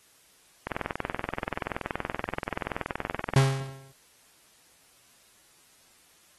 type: click train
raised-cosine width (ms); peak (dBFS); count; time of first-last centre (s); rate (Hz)
0.5; -14; 58; 0.67-3.384; 21
type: tone with exponential decay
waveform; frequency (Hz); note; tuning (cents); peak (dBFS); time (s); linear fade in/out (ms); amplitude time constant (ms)
45% pulse; 134.8; C#3; -48; -15; 3.36-3.92; 2; 120
effects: white hiss -60 dBFS RMS until 6.38 s + AAC 32 kbps